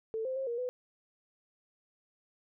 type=tone with pitch steps; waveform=sine; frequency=444.2 / 520 / 534 / 472.1 / 500 Hz; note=A4 / C5 / C5 / A#4 / B4; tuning=+16 / -11 / +35 / +22 / +21 cents; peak=-32 dBFS; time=0.14-0.69 s; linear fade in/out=0 ms; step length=110 ms; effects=none